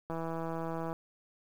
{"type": "click train", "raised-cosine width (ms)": 1, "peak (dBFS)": -24, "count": 137, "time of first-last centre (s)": [0.1, 0.929], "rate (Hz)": 164, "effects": ["9-bit"]}